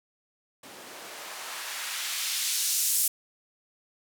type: noise with band-pass filter sweep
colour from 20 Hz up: blue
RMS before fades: -31 dBFS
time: 0.63-3.08 s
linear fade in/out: 5 ms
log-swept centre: 260 to 9500 Hz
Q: 0.8
effects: none